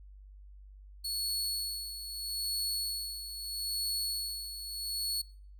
sawtooth tone with tremolo, 4393 Hz, C#8, 16 cents flat, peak -28 dBFS, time 1.04-5.22 s, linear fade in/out 10 ms, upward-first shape sine, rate 0.78 Hz, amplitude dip 65%, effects noise-tail reverb RT60 0.5 s tail -22 dB re dry + added 49 Hz sine -49 dBFS peak until 5.59 s

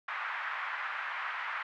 white band-pass noise, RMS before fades -37 dBFS, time 0.08-1.63 s, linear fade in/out 5 ms, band 1000 to 1900 Hz, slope 24 dB/octave, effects none

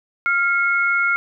sine tone pair together, 1394.4 / 2181 Hz, F6 / C#7, -3 / -29 cents, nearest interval minor sixth, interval 774 cents, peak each -17 / -20 dBFS, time 0.26-1.16 s, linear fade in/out 0 ms, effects none

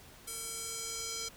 square tone with band-pass filter sweep, 454.8 Hz, A#4, 43 cents flat, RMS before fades -40 dBFS, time 0.27-1.29 s, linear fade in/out 10 ms, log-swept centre 9500 to 5800 Hz, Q 1.9, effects pink hiss -55 dBFS RMS until 1.36 s

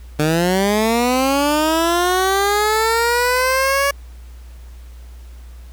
15% pulse linear sweep, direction up, 147.8 to 566 Hz, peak -8 dBFS, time 0.19-3.91 s, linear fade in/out 5 ms, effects added 60 Hz sine -34 dBFS peak until 5.72 s + pink hiss -51 dBFS RMS until 5.72 s

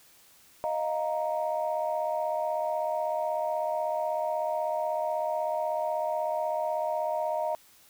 sine chord, Eb suspended second, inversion none, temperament equal, 622.3 / 698.5 / 932.3 Hz, Eb5 / F5 / Bb5, 0 / 0 / 0 cents, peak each -29 / -32 / -32 dBFS, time 0.64-7.55 s, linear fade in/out 0 ms, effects tanh soft clip ceiling -18 dBFS + white hiss -58 dBFS RMS until 7.89 s

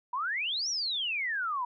sine exponential two-way sweep, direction up then down, 947 to 5920 to 947 Hz, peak -29 dBFS, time 0.13-1.65 s, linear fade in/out 5 ms, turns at 0.69 s, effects none

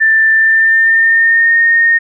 sine tone with pitch glide, 1775 to 1844 Hz, A6 to A#6, +15 to -19 cents, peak -6 dBFS, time 0-1.99 s, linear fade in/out 20 ms, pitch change +66 cents, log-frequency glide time 0.31-1.58 s, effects none

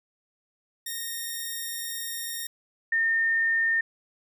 5% pulse / sine tone pair in turn, 1849 / 1819.3 Hz, A#6 / A#6, -15 / -43 cents, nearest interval unison, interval 28 cents, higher first, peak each -21 dBFS, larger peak neither, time 0.86-2.47 / 2.92-3.81 s, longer first, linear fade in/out 5 ms, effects none

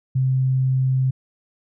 sine tone, 130.81 Hz, C3, in tune, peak -16 dBFS, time 0.15-1.11 s, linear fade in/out 10 ms, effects none

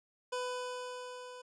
25% pulse tone with level ramp, 499.2 Hz, B4, 19 cents sharp, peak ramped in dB -30 to -43 dBFS, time 0.32-1.42 s, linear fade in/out 10 ms, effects resampled to 22050 Hz

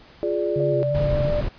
sine chord, D diminished, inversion first, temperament equal, 349.2 / 415.3 / 587.3 Hz, F4 / Ab4 / D5, 0 / 0 / 0 cents, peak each -25 dBFS, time 0.23-0.83 s, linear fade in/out 0 ms
sine tone with vibrato, 138.59 Hz, C#3, in tune, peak -24 dBFS, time 0.56-1.3 s, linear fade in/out 0 ms, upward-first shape square, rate 2.9 Hz, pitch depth 51 cents each way
sine tone with pitch glide, 587.3 to 592.4 Hz, D5 to D5, 0 to +15 cents, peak -21 dBFS, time 0.6-1.41 s, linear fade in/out 5 ms, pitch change +15 cents, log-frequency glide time 0.91-1.07 s
brown noise, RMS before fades -25 dBFS, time 0.94-1.49 s, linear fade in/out 10 ms
effects pink hiss -49 dBFS RMS until 1.58 s + resampled to 11025 Hz

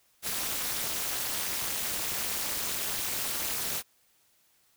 white noise with amplitude modulation, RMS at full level -28 dBFS, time 0.22-3.83 s, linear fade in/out 50 ms, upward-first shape sine, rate 254 Hz, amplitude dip 100%, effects white hiss -67 dBFS RMS until 4.76 s

